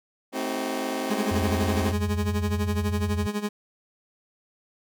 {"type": "chord", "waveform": "20% pulse", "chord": "A diminished seventh", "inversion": "none", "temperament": "just", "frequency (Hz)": [220, 264, 316.8, 380.2], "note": ["A3", "C4", "Eb4", "Gb4"], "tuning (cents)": [0, 16, 31, 47], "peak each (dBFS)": [-30, -25, -29, -29], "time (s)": [0.32, 1.94], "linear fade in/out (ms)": 50}
{"type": "tone with tremolo", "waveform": "30% pulse", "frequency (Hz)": 207.7, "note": "G#3", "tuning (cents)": 0, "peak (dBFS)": -21, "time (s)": [1.1, 3.49], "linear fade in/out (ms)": 5, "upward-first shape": "sine", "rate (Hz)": 12, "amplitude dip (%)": 80}
{"type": "tone with vibrato", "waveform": "sine", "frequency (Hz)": 87.31, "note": "F2", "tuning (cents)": 0, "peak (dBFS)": -25, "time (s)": [1.31, 3.27], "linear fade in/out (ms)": 5, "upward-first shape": "sine", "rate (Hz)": 15, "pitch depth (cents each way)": 120}
{"effects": []}